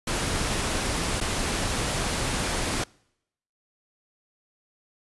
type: noise with dropouts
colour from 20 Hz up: pink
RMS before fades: -27 dBFS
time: 0.07-2.84 s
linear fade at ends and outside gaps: 5 ms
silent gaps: 1.204-1.21 s
effects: noise-tail reverb RT60 0.8 s tail -26 dB re dry + resampled to 24000 Hz